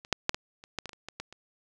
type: clicks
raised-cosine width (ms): 0.2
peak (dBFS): -28 / -6 / -6 / -15 / -30 / -14 / -21 / -25 / -30 / -22 / -19 / -29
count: 12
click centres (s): 0.049 / 0.127 / 0.294 / 0.345 / 0.639 / 0.787 / 0.857 / 0.893 / 0.932 / 1.086 / 1.2 / 1.326
effects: none